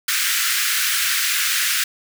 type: high-pass noise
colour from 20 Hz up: pink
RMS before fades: -20 dBFS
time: 0.08-1.84 s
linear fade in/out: 5 ms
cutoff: 1400 Hz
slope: 48 dB/octave
effects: none